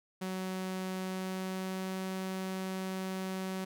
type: tone with pitch glide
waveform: sawtooth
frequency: 187 to 188.63 Hz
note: F#3 to F#3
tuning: +19 to +34 cents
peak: -31 dBFS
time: 0.21-3.65 s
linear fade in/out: 10 ms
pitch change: +15 cents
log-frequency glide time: 0.99-2.02 s
effects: none